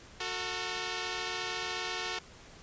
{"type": "tone pair together", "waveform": "5% pulse", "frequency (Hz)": [366.1, 449], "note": ["F#4", "A4"], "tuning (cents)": [-18, 35], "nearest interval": "major third", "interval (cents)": 353, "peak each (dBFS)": [-25, -25], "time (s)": [0.2, 2.19], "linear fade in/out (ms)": 5, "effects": ["pink hiss -53 dBFS RMS until 2.62 s", "resampled to 16000 Hz"]}